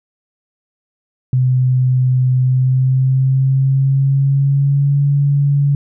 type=tone with pitch glide; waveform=sine; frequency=127.9 to 141.91 Hz; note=C3 to C#3; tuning=-39 to +41 cents; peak=-10 dBFS; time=1.33-5.75 s; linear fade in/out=2 ms; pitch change=+180 cents; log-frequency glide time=2.39-5.02 s; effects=none